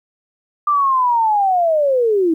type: linear sweep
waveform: sine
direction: down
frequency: 1194 to 311.1 Hz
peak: -12 dBFS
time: 0.67-2.34 s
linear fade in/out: 5 ms
effects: 9-bit